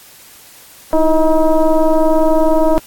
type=tone with frequency modulation; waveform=sine; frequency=311.1 Hz; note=D#4; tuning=in tune; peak=-8 dBFS; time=0.93-2.78 s; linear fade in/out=0 ms; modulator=321 Hz; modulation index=1.7; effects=white hiss -41 dBFS RMS until 2.86 s + AAC 64 kbps